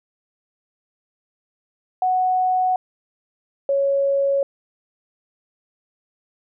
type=tone pair in turn; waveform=sine; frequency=740 / 554.4 Hz; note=F#5 / C#5; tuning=0 / 0 cents; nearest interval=perfect fourth; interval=500 cents; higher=first; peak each=-16 dBFS; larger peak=neither; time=2.02-2.76 / 3.69-4.43 s; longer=neither; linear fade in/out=2 ms; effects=none